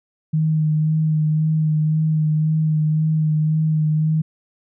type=tone with vibrato; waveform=sine; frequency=155.56 Hz; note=D#3; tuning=in tune; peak=-15 dBFS; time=0.33-4.22 s; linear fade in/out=10 ms; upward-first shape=sine; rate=1.9 Hz; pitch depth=20 cents each way; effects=none